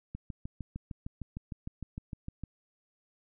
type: click train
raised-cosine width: 5 ms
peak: -26 dBFS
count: 16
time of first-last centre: 0.15-2.437 s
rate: 6.56 Hz
effects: none